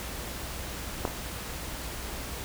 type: clicks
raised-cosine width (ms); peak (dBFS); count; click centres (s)
1; -12 / -21; 2; 1.052 / 1.077
effects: added 60 Hz sine -41 dBFS peak until 2.44 s + pink hiss -38 dBFS RMS until 2.44 s